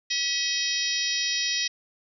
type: harmonic tone with a mistuned harmonic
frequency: 636 Hz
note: D#5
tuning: 38 cents sharp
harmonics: 3 / 4 / 5 / 6 / 7 / 8 / 9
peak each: -33 / -33 / -32 / -32 / -34 / -30 / -31 dBFS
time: 0.1-1.68 s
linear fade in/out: 10 ms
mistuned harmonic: 3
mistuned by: +34 cents
effects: none